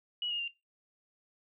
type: tone with pitch steps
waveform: sine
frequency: 2921 / 2851 / 2783 Hz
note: F#7 / F7 / F7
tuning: -23 / +35 / -7 cents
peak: -32 dBFS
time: 0.22-0.478 s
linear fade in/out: 2 ms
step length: 86 ms
effects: noise-tail reverb RT60 0.2 s tail -19 dB re dry